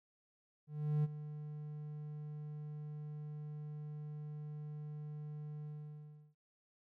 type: tone with ADSR envelope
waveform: triangle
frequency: 150 Hz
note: D3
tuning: 37 cents sharp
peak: -27 dBFS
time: 0.67-6.35 s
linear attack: 370 ms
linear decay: 28 ms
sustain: -14 dB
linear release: 690 ms
effects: none